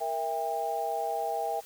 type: chord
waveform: sine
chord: E diminished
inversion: second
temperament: equal with one note detuned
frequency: 466.2 / 659.3 / 800 Hz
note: Bb4 / E5 / G5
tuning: 0 / 0 / +35 cents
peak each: -36 / -33 / -31 dBFS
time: 0-1.61 s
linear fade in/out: 20 ms
effects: white hiss -51 dBFS RMS until 1.65 s